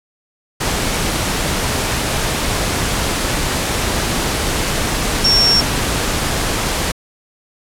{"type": "tone in noise", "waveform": "sine", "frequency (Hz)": 5490, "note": "F8", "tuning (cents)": -31, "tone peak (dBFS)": -10, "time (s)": [5.24, 5.61], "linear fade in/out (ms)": 10, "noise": "pink", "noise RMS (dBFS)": -18, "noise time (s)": [0.6, 6.92], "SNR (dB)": 5, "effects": ["low-pass 11000 Hz 12 dB/octave"]}